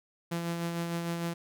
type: tone with tremolo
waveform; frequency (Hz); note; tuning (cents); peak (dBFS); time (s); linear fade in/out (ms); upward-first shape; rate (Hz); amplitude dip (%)
sawtooth; 169.6; E3; +50; -26; 0.31-1.34; 10; sine; 6.6; 35
effects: none